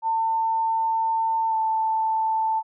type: tone with pitch glide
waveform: sine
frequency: 898 to 884.6 Hz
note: A5 to A5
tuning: +35 to +9 cents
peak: -20 dBFS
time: 0.02-2.63 s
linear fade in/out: 50 ms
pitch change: -26 cents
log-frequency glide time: 1.49-1.54 s
effects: none